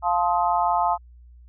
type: chord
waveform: sine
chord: F dominant seventh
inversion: none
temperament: just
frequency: 698.5 / 873.1 / 1047.7 / 1257.2 Hz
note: F5 / A5 / C6 / Eb6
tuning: 0 / -14 / +2 / +18 cents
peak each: -23 / -22 / -26 / -28 dBFS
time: 0.02-0.98 s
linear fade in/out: 50 ms
effects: added 60 Hz sine -45 dBFS peak until 1.48 s